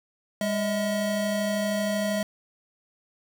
square tone pair together, 202.6 / 640.6 Hz, G#3 / E5, -43 / -50 cents, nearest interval octave + minor sixth, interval 1993 cents, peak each -28 dBFS, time 0.41-2.23 s, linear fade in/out 2 ms, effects none

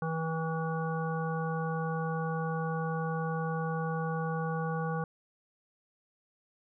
harmonic tone, 161.8 Hz, E3, 32 cents flat, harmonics 1 / 3 / 5 / 7 / 9, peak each -32 / -37 / -39 / -40 / -42 dBFS, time 0.02-5.04 s, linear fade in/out 2 ms, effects none

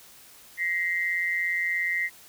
sine tone pair together, 1898 / 2075 Hz, A#6 / C7, +31 / -15 cents, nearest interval major second, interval 154 cents, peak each -27 / -27 dBFS, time 0.57-2.1 s, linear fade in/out 50 ms, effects white hiss -51 dBFS RMS until 2.28 s

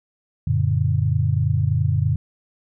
sine chord, Gb augmented, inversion none, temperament just, 92.5 / 115.62 / 144.53 Hz, Gb2 / Bb2 / D3, 0 / -14 / -27 cents, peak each -21 dBFS, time 0.47-2.16 s, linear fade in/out 5 ms, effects none

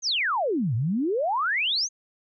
sine exponential two-way sweep, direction down then up, 6645 to 106.5 to 6645 Hz, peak -22 dBFS, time 0.02-1.89 s, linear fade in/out 50 ms, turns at 0.75 s, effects none

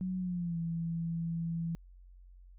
sine tone with pitch glide, 185 to 166.73 Hz, F#3 to E3, 0 to +20 cents, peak -32 dBFS, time 0.01-1.75 s, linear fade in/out 0 ms, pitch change -180 cents, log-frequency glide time 0.18-0.58 s, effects added 45 Hz sine -52 dBFS peak until 2.58 s

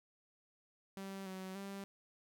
sawtooth tone with pitch steps, 194.3 / 188.3 / 197 Hz, G3 / F#3 / G3, -15 / +31 / +9 cents, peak -40 dBFS, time 0.97-1.84 s, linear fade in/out 0 ms, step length 290 ms, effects none

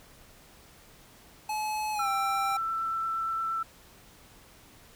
square tone with pitch glide, 856 to 789.5 Hz, A5 to G5, -48 to +12 cents, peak -30 dBFS, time 1.49-2.57 s, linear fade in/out 5 ms, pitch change -140 cents, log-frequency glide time 1.93-2.08 s
sine tone with vibrato, 1333 Hz, E6, 19 cents sharp, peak -28 dBFS, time 1.99-3.63 s, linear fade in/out 5 ms, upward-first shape sine, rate 8.6 Hz, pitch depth 8 cents each way
effects pink hiss -55 dBFS RMS until 4.95 s

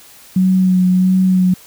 sine tone with vibrato, 185 Hz, F#3, in tune, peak -9 dBFS, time 0.36-1.54 s, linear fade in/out 5 ms, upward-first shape sine, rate 1.5 Hz, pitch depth 20 cents each way, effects white hiss -42 dBFS RMS until 1.66 s

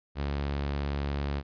sawtooth tone with vibrato, 70.9 Hz, C#2, 40 cents sharp, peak -25 dBFS, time 0.15-1.43 s, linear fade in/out 50 ms, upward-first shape sine, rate 17 Hz, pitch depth 15 cents each way, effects resampled to 11025 Hz

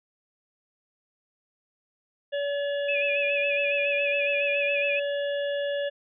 harmonic tone, 570 Hz, C#5, 48 cents sharp, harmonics 1 / 3 / 5 / 6, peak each -26 / -36 / -40 / -42 dBFS, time 2.32-5.9 s, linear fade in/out 20 ms
sine tone with vibrato, 2515 Hz, D#7, 18 cents sharp, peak -25 dBFS, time 2.88-5 s, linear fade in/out 10 ms, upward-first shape sine, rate 7.2 Hz, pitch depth 76 cents each way
effects none

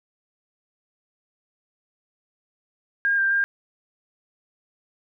sine tone with pitch steps, 1617 / 1583 / 1603 Hz, G#6 / G6 / G6, -47 / +17 / +38 cents, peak -18 dBFS, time 3.05-3.44 s, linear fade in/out 0 ms, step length 130 ms, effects none

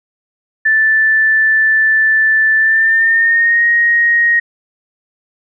sine tone with pitch glide, 1760 to 1875.5 Hz, A6 to A#6, 0 to +10 cents, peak -8 dBFS, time 0.65-4.4 s, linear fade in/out 10 ms, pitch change +110 cents, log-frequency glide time 2.57-3.66 s, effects none

